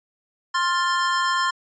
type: chord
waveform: square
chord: F major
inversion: second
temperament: equal with one note detuned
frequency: 1054.4 / 1396.9 / 1760 Hz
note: C6 / F6 / A6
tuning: +13 / 0 / 0 cents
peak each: -22 / -28 / -27 dBFS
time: 0.54-1.51 s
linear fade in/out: 10 ms
effects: resampled to 16000 Hz